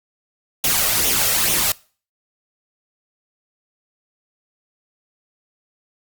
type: noise with flanger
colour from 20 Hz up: white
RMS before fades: -18 dBFS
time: 0.64-1.72 s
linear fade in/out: 2 ms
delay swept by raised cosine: 0.31 to 1.61 ms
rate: 2.3 Hz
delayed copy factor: +0.5
effects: noise-tail reverb RT60 0.4 s tail -23 dB re dry + Opus 48 kbps